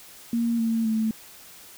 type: tone with pitch steps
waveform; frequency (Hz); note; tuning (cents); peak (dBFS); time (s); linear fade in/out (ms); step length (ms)
sine; 233.1 / 226.7 / 220.5; A#3 / A#3 / A3; 0 / -48 / +4; -21; 0.33-1.11; 2; 260
effects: white hiss -47 dBFS RMS until 1.77 s